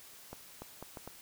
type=accelerating click train; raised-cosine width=1 ms; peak=-29 dBFS; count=5; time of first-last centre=0.33-1.076 s; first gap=290 ms; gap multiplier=0.71; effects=white hiss -54 dBFS RMS until 1.21 s